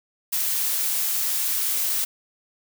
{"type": "noise", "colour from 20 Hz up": "blue", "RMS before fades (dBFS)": -24, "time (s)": [0.32, 2.05], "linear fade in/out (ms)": 10, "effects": []}